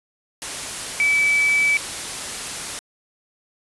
sine tone in noise, 2301 Hz, D7, 36 cents flat, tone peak -15 dBFS, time 1-1.77 s, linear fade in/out 0 ms, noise white, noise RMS -29 dBFS, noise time 0.42-2.79 s, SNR +11 dB, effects resampled to 24000 Hz

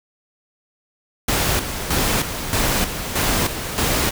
pink noise with tremolo, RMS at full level -19 dBFS, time 1.28-4.11 s, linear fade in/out 5 ms, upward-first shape square, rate 1.6 Hz, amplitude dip 60%, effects none

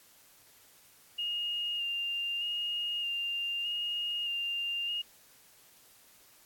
sine tone with vibrato, 2825 Hz, F7, 19 cents sharp, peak -31 dBFS, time 1.18-5.02 s, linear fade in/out 10 ms, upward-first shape square, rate 0.81 Hz, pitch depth 18 cents each way, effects white hiss -60 dBFS RMS until 6.45 s + AAC 64 kbps

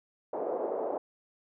pink band-pass noise, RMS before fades -33 dBFS, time 0.33-0.98 s, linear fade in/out 5 ms, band 410 to 690 Hz, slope 24 dB/octave, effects none

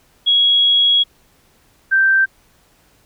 sine tone pair in turn, 3322 / 1564.8 Hz, G#7 / G6, 0 / -4 cents, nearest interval octave + minor second, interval 1304 cents, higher first, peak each -10 dBFS, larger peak neither, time 0.26-1.04 / 1.91-2.26 s, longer first, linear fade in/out 20 ms, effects pink hiss -55 dBFS RMS until 3.05 s

